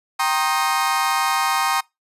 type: chord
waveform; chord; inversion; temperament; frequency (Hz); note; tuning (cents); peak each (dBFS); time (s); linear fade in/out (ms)
35% pulse; C minor seventh; second; equal with one note detuned; 784 / 932.3 / 1073.4 / 1244.5; G5 / Bb5 / C6 / Eb6; 0 / 0 / +44 / 0; -22; 0.19-1.81; 10
effects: noise-tail reverb RT60 0.2 s tail -24 dB re dry + resampled to 32000 Hz